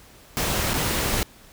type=noise with dropouts; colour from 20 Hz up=pink; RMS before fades=-24 dBFS; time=0.37-1.23 s; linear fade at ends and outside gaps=0 ms; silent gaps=0.734-0.74 s; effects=pink hiss -50 dBFS RMS until 1.52 s